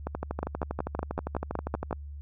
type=two click trains; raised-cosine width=1 ms; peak=-15 / -17 dBFS; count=9 / 24; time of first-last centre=0.43-1.928 / 0.07-1.91 s; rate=5.34 / 12.5 Hz; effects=added 72 Hz sine -38 dBFS peak until 2.21 s